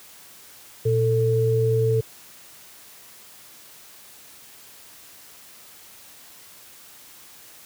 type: tone pair together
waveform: sine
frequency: 117.68 / 444.3 Hz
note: A#2 / A4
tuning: +17 / +17 cents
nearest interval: octave + major seventh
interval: 2300 cents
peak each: -20 dBFS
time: 0.85-2.01 s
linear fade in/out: 10 ms
effects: white hiss -47 dBFS RMS until 7.65 s + high-pass 60 Hz 12 dB/octave